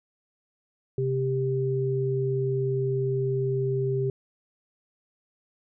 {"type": "tone pair together", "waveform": "sine", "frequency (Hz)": [131.7, 394.7], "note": ["C3", "G4"], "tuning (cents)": [12, 12], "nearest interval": "octave + perfect fifth", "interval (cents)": 1900, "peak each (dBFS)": -26, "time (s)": [0.98, 4.1], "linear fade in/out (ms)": 2, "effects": []}